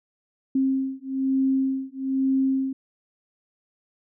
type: beating tone pair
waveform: sine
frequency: 266 / 267.1 Hz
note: C4 / C4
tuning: +29 / +36 cents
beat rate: 1.1 Hz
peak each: -24 dBFS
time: 0.55-2.73 s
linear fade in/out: 5 ms
effects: none